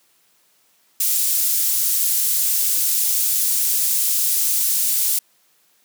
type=high-pass noise; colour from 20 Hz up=pink; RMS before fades=-19 dBFS; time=1-5.19 s; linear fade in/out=5 ms; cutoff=9100 Hz; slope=12 dB/octave; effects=white hiss -60 dBFS RMS until 5.84 s + high-pass 150 Hz 12 dB/octave